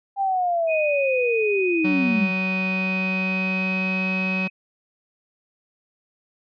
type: linear sweep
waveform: sine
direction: down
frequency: 800 to 176.1 Hz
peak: -19 dBFS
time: 0.16-2.32 s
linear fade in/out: 50 ms
type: tone with pitch glide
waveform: sine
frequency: 2489 to 2535 Hz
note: D#7 to D#7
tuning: 0 to +32 cents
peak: -24 dBFS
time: 0.67-4.5 s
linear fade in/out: 50 ms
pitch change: +32 cents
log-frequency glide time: 2.67-4.1 s
type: tone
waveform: 45% pulse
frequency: 187.5 Hz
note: F#3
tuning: 23 cents sharp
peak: -24 dBFS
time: 1.84-4.48 s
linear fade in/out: 10 ms
effects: resampled to 11025 Hz